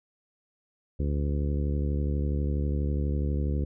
harmonic tone, 72.2 Hz, D2, 29 cents flat, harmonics 1 / 2 / 3 / 4 / 5 / 6 / 7, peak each -26 / -32 / -36 / -38 / -40 / -42 / -43 dBFS, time 0.99-3.65 s, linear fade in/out 10 ms, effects none

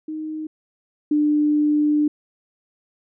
sine tone pair in turn, 311.1 / 298.3 Hz, D#4 / D4, 0 / +27 cents, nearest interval minor second, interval 73 cents, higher first, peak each -26 / -15 dBFS, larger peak second, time 0.08-0.47 / 1.11-2.08 s, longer second, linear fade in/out 5 ms, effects none

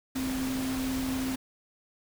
sine tone in noise, 261.6 Hz, C4, in tune, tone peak -29 dBFS, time 0.15-1.36 s, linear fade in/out 10 ms, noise pink, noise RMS -37 dBFS, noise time 0.15-1.36 s, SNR +5 dB, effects none

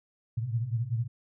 sine tone cluster, 112.2 / 117.2 / 128 Hz, A2 / A#2 / C3, +34 / +10 / -38 cents, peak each -31 / -32 / -34 dBFS, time 0.37-1.08 s, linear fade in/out 10 ms, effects none

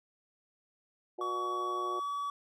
harmonic tone, 120.8 Hz, B2, 38 cents flat, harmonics 3 / 4 / 5 / 6 / 7, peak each -38 / -47 / -46 / -46 / -50 dBFS, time 1.18-2 s, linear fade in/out 10 ms
triangle tone with pitch glide, 1128 to 1139.8 Hz, C#6 to C#6, +30 to +48 cents, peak -31 dBFS, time 1.21-2.3 s, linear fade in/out 2 ms, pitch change +18 cents, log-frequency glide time 1.88-2.06 s
effects none

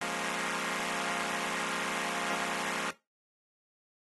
5% pulse chord, Bb minor seventh, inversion second, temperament equal with one note detuned, 174.61 / 207.7 / 233.1 / 273.2 Hz, F3 / Ab3 / Bb3 / Db4, 0 / 0 / 0 / -25 cents, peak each -27 dBFS, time 0.01-2.91 s, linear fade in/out 5 ms, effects noise-tail reverb RT60 0.2 s tail -17 dB re dry + AAC 32 kbps

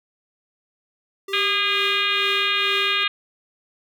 square tone with tremolo, 392 Hz, G4, in tune, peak -28 dBFS, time 1.28-3.04 s, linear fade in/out 5 ms, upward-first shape triangle, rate 2.2 Hz, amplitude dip 70%
harmonic tone, 407.6 Hz, G#4, 32 cents flat, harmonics 3 / 4 / 5 / 6 / 7 / 8 / 9 / 10, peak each -27 / -28 / -29 / -24 / -27 / -27 / -26 / -36 dBFS, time 1.33-3.08 s, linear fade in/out 5 ms
effects none

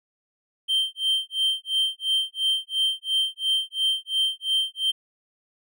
triangle tone with tremolo, 3136 Hz, G7, in tune, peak -17 dBFS, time 0.68-4.92 s, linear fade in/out 20 ms, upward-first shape sine, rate 2.9 Hz, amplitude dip 100%, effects none

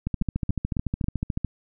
two click trains, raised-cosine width 5 ms, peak -13 / -13 dBFS, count 20 / 4, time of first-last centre 0.07-1.447 / 0.22-1.042 s, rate 13.8 / 3.65 Hz, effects none

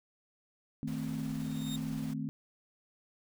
sine chord, A diminished, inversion second, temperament equal, 155.56 / 220 / 261.6 Hz, Eb3 / A3 / C4, 0 / 0 / 0 cents, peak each -38 dBFS, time 0.83-2.29 s, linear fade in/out 0 ms
pink noise with tremolo, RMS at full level -49 dBFS, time 0.87-2.14 s, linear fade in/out 10 ms, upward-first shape triangle, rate 19 Hz, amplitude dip 30%
sawtooth tone with exponential growth, 3691 Hz, A#7, 18 cents flat, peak -35 dBFS, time 1.25-1.76 s, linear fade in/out 2 ms, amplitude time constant 110 ms
effects none

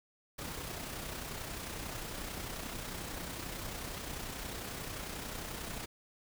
pink noise with amplitude modulation, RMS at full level -40 dBFS, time 0.38-5.86 s, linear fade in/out 10 ms, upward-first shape sine, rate 31.2 Hz, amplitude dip 40%, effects none

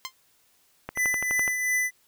10% pulse tone with exponential decay, 1046.5 Hz, C6, in tune, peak -19 dBFS, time 0.05-0.13 s, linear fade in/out 0 ms, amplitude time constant 16 ms
click train, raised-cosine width 0.5 ms, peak -17 dBFS, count 8, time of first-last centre 0.89-1.478 s, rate 11.9 Hz
square tone with tremolo, 2000 Hz, B6, 21 cents sharp, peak -22 dBFS, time 0.95-1.91 s, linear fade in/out 50 ms, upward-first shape triangle, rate 2.8 Hz, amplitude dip 50%
effects white hiss -64 dBFS RMS until 2.07 s

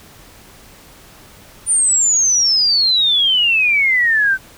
sine exponential sweep, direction down, 9360 to 1519 Hz, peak -11 dBFS, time 1.66-4.38 s, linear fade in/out 50 ms, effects pink hiss -43 dBFS RMS until 4.57 s

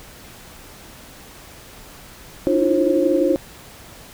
sine tone cluster, 295.6 / 320.7 / 332.6 / 352.8 / 536 Hz, D4 / E4 / E4 / F4 / C5, +11 / -48 / +16 / +18 / +42 cents, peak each -21 / -22 / -26 / -20 / -19 dBFS, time 2.47-3.36 s, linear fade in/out 0 ms, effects pink hiss -42 dBFS RMS until 4.13 s

